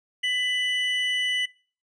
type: tone pair together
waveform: triangle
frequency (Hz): 1997.4 / 2966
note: B6 / F#7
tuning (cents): +19 / +4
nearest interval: perfect fifth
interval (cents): 685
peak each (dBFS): -24 / -24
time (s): 0.23-1.46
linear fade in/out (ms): 10
effects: noise-tail reverb RT60 0.4 s tail -23 dB re dry + resampled to 22050 Hz